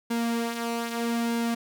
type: tone with flanger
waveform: sawtooth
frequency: 233.1 Hz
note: A#3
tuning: in tune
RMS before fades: -28 dBFS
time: 0.1-1.55 s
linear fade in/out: 10 ms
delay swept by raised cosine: 1.6 to 4.9 ms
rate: 0.8 Hz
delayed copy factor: -0.5
effects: none